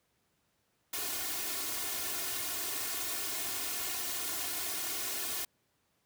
white noise with comb filter, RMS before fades -36 dBFS, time 0.93-5.45 s, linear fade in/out 5 ms, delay 2.8 ms, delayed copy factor +0.85, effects pink hiss -75 dBFS RMS until 6.05 s + high-pass 80 Hz 12 dB/octave

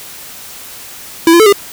square tone with pitch steps, 330.6 / 341.6 / 436.9 / 402.8 Hz, E4 / F4 / A4 / G4, +5 / -38 / -12 / +47 cents, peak -4 dBFS, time 1.27-1.526 s, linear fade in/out 2 ms, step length 64 ms, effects white hiss -31 dBFS RMS until 1.72 s

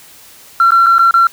sine tone with dropouts, 1361 Hz, F6, 45 cents flat, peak -4 dBFS, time 0.6-1.27 s, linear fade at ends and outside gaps 2 ms, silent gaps 0.707-0.719 / 0.862-0.866 / 0.983-0.992 / 1.11-1.14 s, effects tanh soft clip ceiling -2 dBFS + white hiss -40 dBFS RMS until 1.32 s

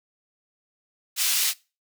pink high-pass noise, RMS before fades -23 dBFS, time 1.16-1.54 s, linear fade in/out 50 ms, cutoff 3200 Hz, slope 12 dB/octave, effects noise-tail reverb RT60 0.3 s tail -22 dB re dry

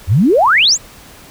sine exponential sweep, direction up, 78 to 7902 Hz, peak -7 dBFS, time 0.07-0.78 s, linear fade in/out 50 ms, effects pink hiss -39 dBFS RMS until 1.3 s

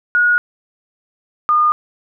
sine tone pair in turn, 1448 / 1217.6 Hz, F#6 / D#6, -38 / -38 cents, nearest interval minor third, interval 300 cents, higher first, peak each -10 dBFS, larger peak neither, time 0.15-0.38 / 1.49-1.72 s, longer neither, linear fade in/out 0 ms, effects none

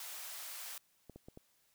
white high-pass noise, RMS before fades -46 dBFS, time 0-0.78 s, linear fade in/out 2 ms, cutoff 600 Hz, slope 24 dB/octave
clicks, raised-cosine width 2 ms, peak -37 dBFS, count 4, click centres 1.097 / 1.16 / 1.285 / 1.374 s
effects white hiss -73 dBFS RMS until 1.74 s

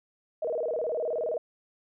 sine tone with vibrato, 547 Hz, C#5, 23 cents flat, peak -27 dBFS, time 0.42-1.38 s, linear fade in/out 5 ms, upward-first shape square, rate 19 Hz, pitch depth 240 cents each way, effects none

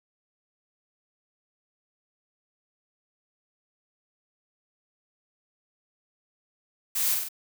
blue noise with echo, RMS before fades -27 dBFS, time 6.95-7.15 s, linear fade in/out 10 ms, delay 46 ms, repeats 3, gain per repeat -3 dB, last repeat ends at 7.288 s, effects none

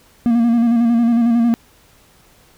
triangle tone with vibrato, 234.1 Hz, A#3, 8 cents sharp, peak -9 dBFS, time 0.26-1.54 s, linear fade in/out 0 ms, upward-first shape square, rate 11 Hz, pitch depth 33 cents each way, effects pink hiss -51 dBFS RMS until 2.57 s

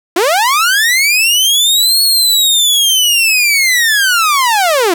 sawtooth linear two-way sweep, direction up then down, 319 to 4375 to 319 Hz, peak -5 dBFS, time 0.16-4.94 s, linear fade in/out 5 ms, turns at 2.02 s, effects none

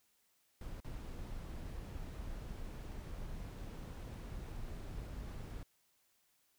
brown noise with dropouts, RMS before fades -45 dBFS, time 0.61-5.63 s, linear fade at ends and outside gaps 2 ms, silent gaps 0.803-0.845 s, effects white hiss -75 dBFS RMS until 6.58 s

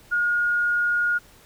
sine tone, 1432 Hz, F6, 43 cents sharp, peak -19 dBFS, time 0.11-1.19 s, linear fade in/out 20 ms, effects pink hiss -52 dBFS RMS until 1.45 s

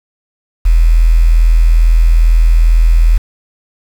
sine tone with quantisation, 41.16 Hz, E1, 2 cents flat, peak -4 dBFS, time 0.65-3.18 s, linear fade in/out 10 ms, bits 5, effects none

